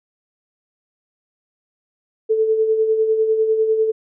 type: tone with tremolo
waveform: sine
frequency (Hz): 440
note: A4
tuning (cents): 0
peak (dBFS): -12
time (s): 2.29-3.92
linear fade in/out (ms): 20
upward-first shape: sine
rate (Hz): 10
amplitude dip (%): 50
effects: none